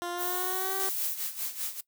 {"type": "tone with pitch glide", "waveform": "15% pulse", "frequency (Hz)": [349.2, 385.2], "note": ["F4", "G4"], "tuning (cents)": [0, -30], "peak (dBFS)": -26, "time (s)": [0.02, 0.89], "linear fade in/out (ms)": 0, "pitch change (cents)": 170, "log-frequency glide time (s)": [0.12, 0.76]}
{"type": "noise", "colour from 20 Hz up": "violet", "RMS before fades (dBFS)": -33, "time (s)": [0.17, 1.17], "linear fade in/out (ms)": 50}
{"type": "noise with tremolo", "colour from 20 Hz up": "blue", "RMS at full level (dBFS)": -32, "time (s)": [0.79, 1.81], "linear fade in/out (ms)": 10, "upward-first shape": "sine", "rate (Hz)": 5, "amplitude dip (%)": 75}
{"effects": ["noise-tail reverb RT60 0.1 s tail -20 dB re dry"]}